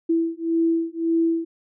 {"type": "beating tone pair", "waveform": "sine", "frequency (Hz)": [329.6, 331.4], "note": ["E4", "E4"], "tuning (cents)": [0, 9], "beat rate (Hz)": 1.8, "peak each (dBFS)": -22, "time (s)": [0.09, 1.45], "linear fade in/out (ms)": 10, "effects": []}